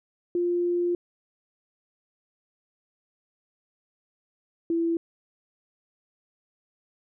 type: tone pair in turn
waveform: sine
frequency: 349.9 / 333.9 Hz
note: F4 / E4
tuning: +3 / +22 cents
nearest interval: minor second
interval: 81 cents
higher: first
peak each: -22 dBFS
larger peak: neither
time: 0.35-0.95 / 4.7-4.97 s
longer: first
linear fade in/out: 2 ms
effects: none